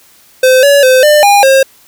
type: tone with pitch steps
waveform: square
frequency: 515 / 567 / 515 / 598 / 811 / 536 Hz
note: C5 / C#5 / C5 / D5 / G#5 / C5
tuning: -28 / +39 / -28 / +31 / -41 / +42 cents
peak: -4 dBFS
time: 0.43-1.63 s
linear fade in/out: 5 ms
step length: 200 ms
effects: white hiss -44 dBFS RMS until 1.87 s